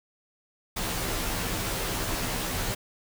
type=noise with comb filter; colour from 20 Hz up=pink; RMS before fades=-30 dBFS; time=0.76-2.75 s; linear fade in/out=10 ms; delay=14 ms; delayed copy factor=-0.9; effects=none